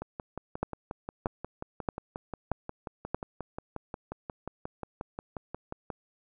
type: two click trains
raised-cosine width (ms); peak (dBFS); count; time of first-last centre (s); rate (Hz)
1; -14 / -22; 5 / 34; 0.63-3.146 / 0.02-5.902; 1.59 / 5.61
effects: none